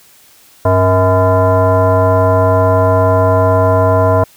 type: tone with frequency modulation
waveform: sine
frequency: 272.7 Hz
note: C#4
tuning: 28 cents flat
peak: -7 dBFS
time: 0.65-4.24 s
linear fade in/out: 5 ms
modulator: 371 Hz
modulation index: 2
effects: white hiss -45 dBFS RMS until 4.36 s